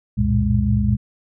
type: tone cluster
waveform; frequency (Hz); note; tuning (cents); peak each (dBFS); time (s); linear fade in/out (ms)
sine; 67.7 / 91.3 / 112.3 / 117.6 / 205.8; C#2 / F#2 / A2 / A#2 / G#3; -40 / -23 / +36 / +16 / -16; -21 / -24 / -25 / -20 / -20; 0.17-0.97; 20
effects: none